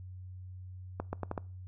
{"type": "accelerating click train", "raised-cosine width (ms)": 1, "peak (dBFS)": -20, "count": 5, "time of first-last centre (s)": [1, 1.378], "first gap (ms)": 130, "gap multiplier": 0.79, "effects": ["noise-tail reverb RT60 0.4 s tail -23 dB re dry", "added 92 Hz sine -43 dBFS peak until 1.67 s"]}